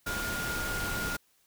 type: tone in noise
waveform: sine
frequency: 1419 Hz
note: F6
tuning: 27 cents sharp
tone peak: -34 dBFS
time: 0.06-1.17 s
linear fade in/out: 10 ms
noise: pink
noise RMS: -35 dBFS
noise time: 0.06-1.17 s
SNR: -2 dB
effects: white hiss -68 dBFS RMS until 1.46 s